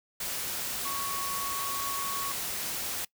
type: tone in noise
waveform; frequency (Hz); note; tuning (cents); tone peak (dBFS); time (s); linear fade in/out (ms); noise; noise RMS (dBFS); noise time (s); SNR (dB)
sine; 1113; C#6; +7; -34; 0.85-2.32; 5; white; -34; 0.2-3.05; -3
effects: noise-tail reverb RT60 0.1 s tail -22 dB re dry